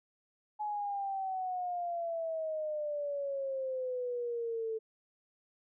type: exponential sweep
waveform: sine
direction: down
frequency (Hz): 849 to 440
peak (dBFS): -33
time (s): 0.59-4.79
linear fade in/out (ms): 20
effects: none